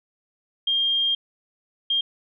sine tone bursts at uneven times, 3211 Hz, G7, 41 cents sharp, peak -19 dBFS, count 2, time 0.67-1.15 / 1.9-2.01 s, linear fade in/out 5 ms, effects none

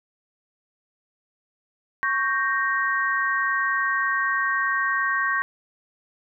sine chord, G diminished, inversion second, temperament equal, 1108.7 / 1568 / 1864.7 Hz, Db6 / G6 / Bb6, 0 / 0 / 0 cents, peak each -25 dBFS, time 2.03-5.42 s, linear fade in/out 0 ms, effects none

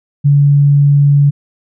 sine tone, 142.9 Hz, D3, 47 cents flat, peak -5 dBFS, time 0.24-1.31 s, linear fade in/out 20 ms, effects none

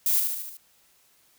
violet noise with echo, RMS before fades -23 dBFS, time 0.06-0.2 s, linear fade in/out 2 ms, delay 74 ms, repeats 5, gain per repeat -4 dB, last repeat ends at 0.57 s, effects white hiss -62 dBFS RMS until 1.38 s

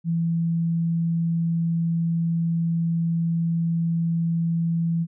sine tone, 166.8 Hz, E3, 21 cents sharp, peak -20 dBFS, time 0.04-5.07 s, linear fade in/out 50 ms, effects none

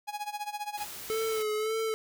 45% pulse tone with tremolo, 832 Hz, G#5, 3 cents sharp, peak -31 dBFS, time 0.07-0.87 s, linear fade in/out 20 ms, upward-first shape sine, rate 15 Hz, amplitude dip 85%
white noise, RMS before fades -42 dBFS, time 0.77-1.43 s, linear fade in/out 10 ms
square tone with vibrato, 435.7 Hz, A4, 17 cents flat, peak -29 dBFS, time 1.1-1.94 s, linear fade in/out 0 ms, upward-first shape sine, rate 1.8 Hz, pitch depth 41 cents each way
effects none

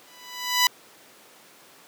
10% pulse tone with exponential growth, 990 Hz, B5, 4 cents sharp, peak -6 dBFS, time 0.07-0.67 s, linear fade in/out 2 ms, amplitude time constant 130 ms, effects pink hiss -51 dBFS RMS until 1.87 s + high-pass 300 Hz 12 dB/octave

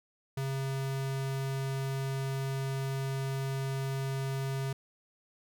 square tone, 135.1 Hz, C#3, 44 cents flat, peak -32 dBFS, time 0.37-4.73 s, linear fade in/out 5 ms, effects none

